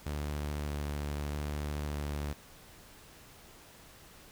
sawtooth tone with vibrato, 73.42 Hz, D2, in tune, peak -30 dBFS, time 0.06-2.33 s, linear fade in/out 5 ms, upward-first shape square, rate 0.8 Hz, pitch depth 9 cents each way, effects pink hiss -55 dBFS RMS until 4.31 s

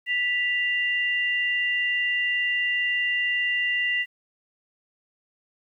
sine tone pair together, 1969.1 / 2787 Hz, B6 / F7, -6 / -4 cents, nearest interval tritone, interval 602 cents, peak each -23 / -27 dBFS, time 0.06-4.06 s, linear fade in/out 50 ms, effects 10-bit

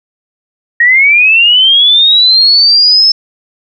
sine linear sweep, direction up, 1863 to 5274 Hz, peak -3 dBFS, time 0.8-3.12 s, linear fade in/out 5 ms, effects none

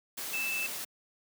sine tone in noise, 2637 Hz, E7, in tune, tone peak -31 dBFS, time 0.33-0.67 s, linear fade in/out 10 ms, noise white, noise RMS -38 dBFS, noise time 0.17-0.85 s, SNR +4 dB, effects high-pass 150 Hz 12 dB/octave

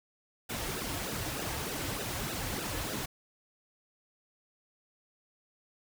pink noise with flanger, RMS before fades -36 dBFS, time 0.49-3.06 s, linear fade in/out 10 ms, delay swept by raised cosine 0.9 to 5.1 ms, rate 3.3 Hz, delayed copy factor -0.8, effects none

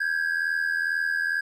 triangle ring-modulated tone, 1624 Hz, G#6, 39 cents flat, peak -18 dBFS, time 0-1.41 s, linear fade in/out 10 ms, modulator 41.1 Hz, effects tanh soft clip ceiling -14 dBFS

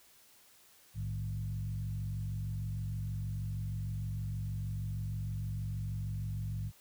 sine tone with frequency modulation, 106.3 Hz, G#2, 41 cents sharp, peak -34 dBFS, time 0.94-6.72 s, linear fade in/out 50 ms, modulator 46.4 Hz, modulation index 0.99, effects white hiss -62 dBFS RMS until 6.8 s

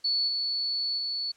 sine tone with level steps, 4435 Hz, C#8, in tune, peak -23 / -26 / -28 dBFS, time 0.04-1.32 s, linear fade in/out 10 ms, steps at 0.27 / 0.97 s, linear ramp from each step 20 ms, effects white hiss -62 dBFS RMS until 1.36 s + low-pass 7000 Hz 12 dB/octave

